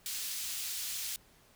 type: high-pass noise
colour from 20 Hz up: pink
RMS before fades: -38 dBFS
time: 0.06-1.16 s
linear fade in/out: 0 ms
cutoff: 3800 Hz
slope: 12 dB/octave
effects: pink hiss -63 dBFS RMS until 1.55 s